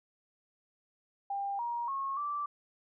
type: tone with pitch steps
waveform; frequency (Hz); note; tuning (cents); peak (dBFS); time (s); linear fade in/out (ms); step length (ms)
sine; 797 / 947 / 1090 / 1167; G5 / A#5 / C#6 / D6; +28 / +27 / -29 / -11; -32; 1.3-2.46; 5; 290
effects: none